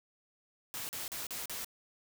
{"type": "noise bursts", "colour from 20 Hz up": "white", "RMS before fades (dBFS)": -40, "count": 5, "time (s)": [0.74, 1.646], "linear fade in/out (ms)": 0, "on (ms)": 150, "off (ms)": 39, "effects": []}